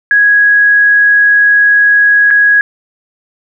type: tone with dropouts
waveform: sine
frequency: 1661.2 Hz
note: G#6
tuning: in tune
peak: -4 dBFS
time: 0.11-2.61 s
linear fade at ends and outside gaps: 1 ms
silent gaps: 2.305-2.309 s
effects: none